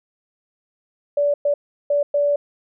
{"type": "tone bursts at uneven times", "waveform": "sine", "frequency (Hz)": 578, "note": "D5", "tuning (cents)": -28, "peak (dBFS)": -15, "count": 4, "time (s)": [[1.17, 1.34], [1.45, 1.54], [1.9, 2.03], [2.14, 2.36]], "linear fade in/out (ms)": 5, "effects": []}